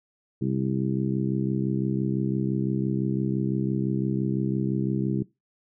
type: harmonic tone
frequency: 65.9 Hz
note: C2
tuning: 13 cents sharp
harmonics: 2 / 3 / 4 / 5 / 6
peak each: -27 / -28 / -34 / -30 / -36 dBFS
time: 0.41-5.23 s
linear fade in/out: 10 ms
effects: noise-tail reverb RT60 0.2 s tail -19 dB re dry